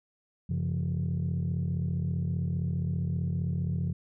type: tone cluster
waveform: sine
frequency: 92.2 / 135.9 / 171.1 Hz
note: F#2 / C#3 / F3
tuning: -6 / -34 / -35 cents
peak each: -30 dBFS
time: 0.49-3.93 s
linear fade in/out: 10 ms
effects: tanh soft clip ceiling -23 dBFS